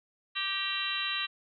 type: harmonic tone with a mistuned harmonic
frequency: 392 Hz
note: G4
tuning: in tune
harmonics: 3 / 4 / 5 / 6 / 7 / 8 / 9 / 10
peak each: -39 / -41 / -39 / -43 / -35 / -37 / -47 / -35 dBFS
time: 0.35-1.27 s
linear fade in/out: 20 ms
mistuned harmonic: 5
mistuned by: -42 cents
effects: none